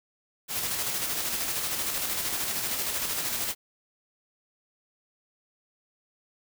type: noise with tremolo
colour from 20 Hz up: white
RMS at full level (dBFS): -29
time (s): 0.48-3.55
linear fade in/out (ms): 50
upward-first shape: square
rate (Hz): 13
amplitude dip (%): 30
effects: none